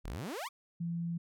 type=exponential sweep; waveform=sawtooth; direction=up; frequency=31.67 to 1244.5 Hz; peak=-34 dBFS; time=0.04-0.49 s; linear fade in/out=20 ms
type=tone; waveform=sine; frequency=169.5 Hz; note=E3; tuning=49 cents sharp; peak=-33 dBFS; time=0.8-1.18 s; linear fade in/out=10 ms
effects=none